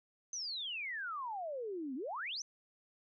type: exponential two-way sweep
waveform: sine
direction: down then up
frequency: 6272 to 246.9 to 6272 Hz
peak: -38 dBFS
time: 0.33-2.42 s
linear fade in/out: 2 ms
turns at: 1.95 s
effects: none